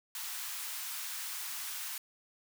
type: high-pass noise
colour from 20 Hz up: white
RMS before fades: -40 dBFS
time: 0.15-1.98 s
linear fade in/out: 2 ms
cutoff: 910 Hz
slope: 24 dB/octave
effects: none